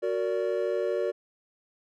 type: chord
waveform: triangle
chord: Gb augmented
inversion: none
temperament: just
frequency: 370 / 462.5 / 578.1 Hz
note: Gb4 / Bb4 / D5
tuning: 0 / -14 / -27 cents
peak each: -28 dBFS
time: 0.02-1.12 s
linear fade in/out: 20 ms
effects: none